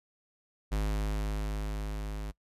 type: tone with level ramp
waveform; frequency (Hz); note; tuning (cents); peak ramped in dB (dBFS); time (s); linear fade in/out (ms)
square; 51.91; G#1; 0; -28 to -36; 0.71-2.32; 20
effects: noise-tail reverb RT60 0.1 s tail -23 dB re dry + resampled to 32000 Hz